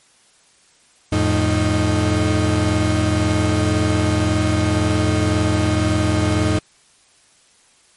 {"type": "tone cluster", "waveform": "35% pulse", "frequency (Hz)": [86.9, 108.8, 310.6], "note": ["F2", "A2", "D#4"], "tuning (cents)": [-8, -19, -3], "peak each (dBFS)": -18, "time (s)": [1.12, 6.59], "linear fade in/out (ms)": 5, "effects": ["white hiss -54 dBFS RMS until 7.96 s", "MP3 48 kbps"]}